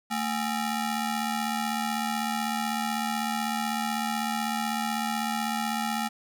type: ring-modulated tone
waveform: sawtooth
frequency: 524 Hz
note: C5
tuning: 2 cents sharp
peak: -20 dBFS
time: 0.1-6.09 s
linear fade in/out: 20 ms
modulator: 300 Hz
effects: none